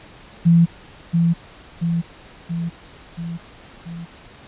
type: tone with echo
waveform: sine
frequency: 168.7 Hz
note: E3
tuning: 40 cents sharp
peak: -9 dBFS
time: 0.45-0.66 s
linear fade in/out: 20 ms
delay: 680 ms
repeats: 5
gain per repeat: -4 dB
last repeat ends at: 4.06 s
effects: pink hiss -44 dBFS RMS until 4.47 s + resampled to 8000 Hz